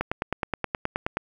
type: click train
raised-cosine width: 0.5 ms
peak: -10 dBFS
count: 12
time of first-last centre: 0.01-1.17 s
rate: 9.48 Hz
effects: 8-bit